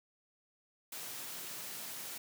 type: high-pass noise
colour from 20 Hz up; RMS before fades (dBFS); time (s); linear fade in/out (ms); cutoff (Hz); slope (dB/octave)
white; -44; 0.92-2.18; 5; 110; 96
effects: none